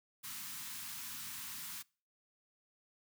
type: band-stop noise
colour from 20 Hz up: white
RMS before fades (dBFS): -45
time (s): 0.23-1.83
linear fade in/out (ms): 20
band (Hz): 280 to 910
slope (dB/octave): 48
effects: noise-tail reverb RT60 0.4 s tail -25 dB re dry + high-pass 80 Hz 12 dB/octave